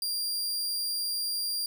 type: tone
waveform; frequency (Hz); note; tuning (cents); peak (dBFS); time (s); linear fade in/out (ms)
sawtooth; 4773; D8; +27; -26; 0.02-1.66; 2
effects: none